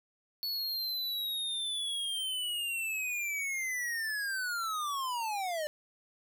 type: linear sweep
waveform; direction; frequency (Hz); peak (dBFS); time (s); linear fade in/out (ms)
square; down; 4435 to 587.3; -33; 0.43-5.67; 0
effects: none